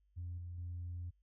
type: tone with level steps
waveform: sine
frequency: 87.4 Hz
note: F2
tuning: 2 cents sharp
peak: -39 / -42 / -39 dBFS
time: 0.16-1.11 s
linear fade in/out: 20 ms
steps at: 0.38 / 0.58 s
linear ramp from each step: 2 ms
effects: tanh soft clip ceiling -37 dBFS + added 50 Hz sine -70 dBFS peak until 1.22 s